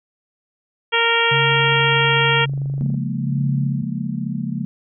harmonic tone, 463.4 Hz, A#4, 10 cents flat, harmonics 1 / 2 / 3 / 4 / 5 / 6 / 7, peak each -22 / -22 / -22 / -22 / -22 / -22 / -22 dBFS, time 0.92-2.46 s, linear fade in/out 20 ms
sine tone, 138.59 Hz, C#3, in tune, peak -20 dBFS, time 1.31-3.83 s, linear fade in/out 10 ms
click train, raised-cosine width 2 ms, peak -26 dBFS, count 36, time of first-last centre 1.52-2.943 s, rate 24.6 Hz
sine chord, Bb minor seventh, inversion first, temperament just, 139.85 / 174.81 / 209.8 / 233.1 Hz, Db3 / F3 / Ab3 / Bb3, +16 / +2 / +18 / 0 cents, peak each -27 dBFS, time 2.81-4.65 s, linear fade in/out 0 ms
effects none

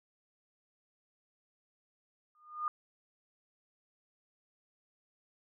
sine tone with exponential growth, 1219 Hz, D#6, 36 cents flat, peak -28 dBFS, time 2.35-2.68 s, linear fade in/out 1 ms, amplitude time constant 71 ms, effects none

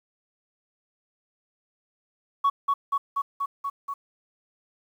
sine tone with echo, 1117 Hz, C#6, 13 cents sharp, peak -16 dBFS, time 2.44-2.5 s, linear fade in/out 10 ms, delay 240 ms, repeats 6, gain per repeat -2 dB, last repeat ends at 3.94 s, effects tanh soft clip ceiling -16 dBFS + 9-bit

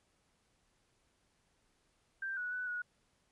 sine tone with pitch steps, 1573 / 1469 / 1491 / 1457 Hz, G6 / F#6 / F#6 / F#6, +6 / -13 / +13 / -27 cents, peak -36 dBFS, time 2.22-2.82 s, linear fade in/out 5 ms, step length 150 ms, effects pink hiss -75 dBFS RMS until 3.31 s + resampled to 24000 Hz

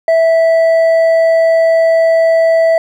sine tone with hard clipping, 656 Hz, E5, 9 cents flat, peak -8 dBFS, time 0.08-2.78 s, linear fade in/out 2 ms, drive 4 dB, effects none

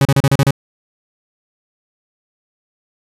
40% pulse tone bursts, 138 Hz, C#3, 7 cents flat, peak -8 dBFS, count 7, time 0.01-0.508 s, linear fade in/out 2 ms, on 42 ms, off 34 ms, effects resampled to 32000 Hz

